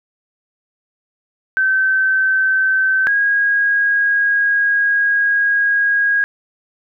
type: tone pair in turn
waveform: sine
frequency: 1541 / 1640.4 Hz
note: G6 / G#6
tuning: -30 / -22 cents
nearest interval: minor second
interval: 108 cents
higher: second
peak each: -12 dBFS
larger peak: neither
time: 1.57-3.07 / 3.07-6.24 s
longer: second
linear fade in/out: 0 ms
effects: none